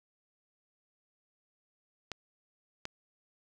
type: clicks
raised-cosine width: 0.2 ms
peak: -20 dBFS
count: 2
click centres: 2.117 / 2.854 s
effects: none